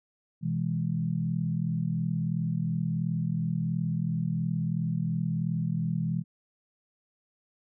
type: chord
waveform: sine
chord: E major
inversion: second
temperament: equal with one note detuned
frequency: 126.07 / 164.81 / 207.7 Hz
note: B2 / E3 / G#3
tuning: +36 / 0 / 0 cents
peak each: -32 / -28 / -34 dBFS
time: 0.41-6.24 s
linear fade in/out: 50 ms
effects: none